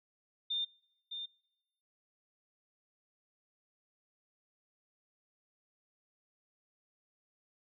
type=tone with echo; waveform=sine; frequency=3612 Hz; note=A7; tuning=45 cents sharp; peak=-32 dBFS; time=0.5-0.65 s; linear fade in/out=10 ms; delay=610 ms; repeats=1; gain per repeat=-7 dB; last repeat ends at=1.26 s; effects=noise-tail reverb RT60 0.9 s tail -26 dB re dry